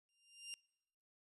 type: tone with exponential growth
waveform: 20% pulse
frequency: 2794 Hz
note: F7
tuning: in tune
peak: -39 dBFS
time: 0.09-0.54 s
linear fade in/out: 0 ms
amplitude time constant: 97 ms
effects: noise-tail reverb RT60 0.9 s tail -25 dB re dry + resampled to 32000 Hz